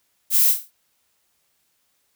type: noise with echo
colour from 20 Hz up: violet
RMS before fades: -17 dBFS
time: 0.3-0.55 s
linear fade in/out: 50 ms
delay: 28 ms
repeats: 6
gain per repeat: -6 dB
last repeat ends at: 0.718 s
effects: white hiss -68 dBFS RMS until 2.15 s